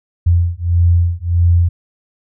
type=beating tone pair; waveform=sine; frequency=85.5 / 87.1 Hz; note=F2 / F2; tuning=-36 / -4 cents; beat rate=1.6 Hz; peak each=-13 dBFS; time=0.26-1.69 s; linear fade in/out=10 ms; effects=none